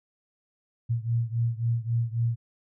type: beating tone pair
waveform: sine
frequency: 115.3 / 119 Hz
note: A#2 / A#2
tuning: -19 / +36 cents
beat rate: 3.7 Hz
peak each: -26 / -28 dBFS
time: 0.89-2.36 s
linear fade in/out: 20 ms
effects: none